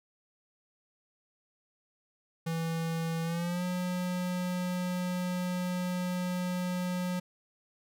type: tone with pitch glide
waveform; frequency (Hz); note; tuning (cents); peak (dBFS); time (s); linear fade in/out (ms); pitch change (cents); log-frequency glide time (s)
square; 164.5 to 180.43; E3 to F#3; -3 to -43; -31; 2.46-7.2; 10; +160; 3.23-3.64
effects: none